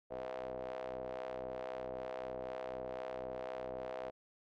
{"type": "ring-modulated tone", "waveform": "sawtooth", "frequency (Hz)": 63.9, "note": "C2", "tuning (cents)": -40, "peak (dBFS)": -34, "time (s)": [0.1, 4.11], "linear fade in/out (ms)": 20, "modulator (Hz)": 574, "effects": ["low-pass 3000 Hz 12 dB/octave"]}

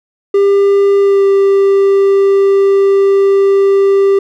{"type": "tone with pitch glide", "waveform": "triangle", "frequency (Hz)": [398.7, 393.9], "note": ["G4", "G4"], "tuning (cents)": [29, 8], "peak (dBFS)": -4, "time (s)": [0.34, 4.19], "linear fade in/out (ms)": 5, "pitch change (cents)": -21, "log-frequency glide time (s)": [1, 1.25], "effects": []}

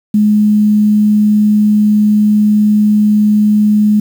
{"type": "tone with quantisation", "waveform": "sine", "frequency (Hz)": 210.4, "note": "G#3", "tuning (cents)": 23, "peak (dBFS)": -6, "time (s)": [0.14, 4], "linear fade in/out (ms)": 5, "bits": 6, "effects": []}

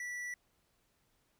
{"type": "tone with tanh clipping", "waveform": "triangle", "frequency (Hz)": 1958, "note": "B6", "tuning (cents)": -15, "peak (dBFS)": -40, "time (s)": [0, 0.34], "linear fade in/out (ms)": 2, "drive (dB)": 14, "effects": ["pink hiss -75 dBFS RMS until 1.39 s"]}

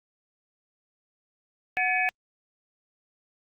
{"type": "tone cluster", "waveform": "sine", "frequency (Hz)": [737, 1724, 2255, 2527], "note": ["F#5", "A6", "C#7", "D#7"], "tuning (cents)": [-7, -36, 29, 26], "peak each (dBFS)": -28, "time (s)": [1.77, 2.09], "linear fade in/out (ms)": 0, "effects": ["Opus 48 kbps"]}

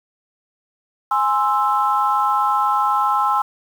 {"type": "chord", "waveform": "sine", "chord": "Ab augmented", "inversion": "none", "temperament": "equal", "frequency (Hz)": [830.6, 1046.5, 1318.5], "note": ["Ab5", "C6", "E6"], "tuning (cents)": [0, 0, 0], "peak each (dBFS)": -19, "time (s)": [1.11, 3.42], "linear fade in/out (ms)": 5, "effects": ["tanh soft clip ceiling -5 dBFS", "7-bit"]}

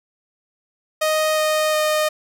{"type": "tone with pitch steps", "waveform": "sawtooth", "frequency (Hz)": [622.3, 618.4, 614.4], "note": ["D#5", "D#5", "D#5"], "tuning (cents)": [0, -11, -22], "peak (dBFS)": -13, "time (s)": [1.01, 2.09], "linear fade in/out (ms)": 10, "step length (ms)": 360, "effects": []}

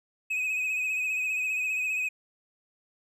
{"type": "tone with vibrato", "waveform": "triangle", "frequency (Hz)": 2530, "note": "D#7", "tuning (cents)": 28, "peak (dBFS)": -25, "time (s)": [0.3, 2.09], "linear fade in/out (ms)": 10, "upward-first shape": "sine", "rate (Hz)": 15, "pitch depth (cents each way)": 40, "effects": []}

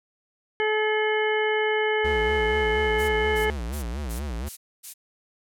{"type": "harmonic tone", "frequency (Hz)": 429.8, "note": "A4", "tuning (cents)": -41, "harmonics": [1, 2, 3, 4, 5, 7], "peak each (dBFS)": [-23, -29, -39, -29, -29, -35], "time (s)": [0.6, 3.5], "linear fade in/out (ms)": 0}
{"type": "tone with vibrato", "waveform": "square", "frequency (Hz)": 64.7, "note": "C2", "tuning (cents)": -19, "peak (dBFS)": -29, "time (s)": [2.04, 4.49], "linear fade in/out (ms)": 10, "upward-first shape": "sine", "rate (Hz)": 4.2, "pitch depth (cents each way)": 250}
{"type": "noise bursts", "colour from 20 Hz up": "violet", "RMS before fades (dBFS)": -33, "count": 6, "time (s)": [2.98, 4.94], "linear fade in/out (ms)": 20, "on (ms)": 110, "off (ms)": 260}
{"effects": ["low-pass 11000 Hz 12 dB/octave"]}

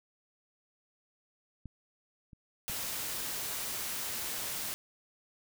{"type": "clicks", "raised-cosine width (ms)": 5, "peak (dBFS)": [-31, -39, -33], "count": 3, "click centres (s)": [1.657, 2.332, 2.698]}
{"type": "noise", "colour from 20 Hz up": "white", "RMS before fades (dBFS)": -37, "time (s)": [2.68, 4.74], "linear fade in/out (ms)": 0}
{"effects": []}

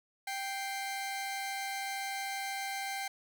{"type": "tone pair together", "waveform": "sawtooth", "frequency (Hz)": [784, 2093], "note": ["G5", "C7"], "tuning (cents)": [0, 0], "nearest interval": "octave + perfect fourth", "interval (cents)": 1700, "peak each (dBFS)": [-33, -37], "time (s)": [0.27, 3.08], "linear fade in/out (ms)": 5, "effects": []}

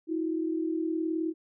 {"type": "tone pair together", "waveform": "sine", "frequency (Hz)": [320.7, 360], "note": ["E4", "F#4"], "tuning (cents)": [-48, -47], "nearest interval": "major second", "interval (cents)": 201, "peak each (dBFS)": [-28, -34], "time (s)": [0.07, 1.34], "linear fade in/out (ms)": 50, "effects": []}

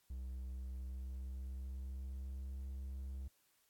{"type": "tone with pitch glide", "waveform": "triangle", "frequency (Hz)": [63.9, 66.58], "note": ["C2", "C2"], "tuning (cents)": [-40, 31], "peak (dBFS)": -40, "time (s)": [0.1, 3.28], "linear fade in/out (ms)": 5, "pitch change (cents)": 71, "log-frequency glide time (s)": [0.52, 2.55], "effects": ["white hiss -75 dBFS RMS until 3.69 s", "AAC 64 kbps"]}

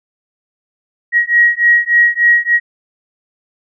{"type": "beating tone pair", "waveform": "sine", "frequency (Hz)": [1896, 1899.4], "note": ["A#6", "A#6"], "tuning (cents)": [29, 32], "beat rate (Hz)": 3.4, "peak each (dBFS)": -11, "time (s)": [1.12, 2.6], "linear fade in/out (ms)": 50, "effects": []}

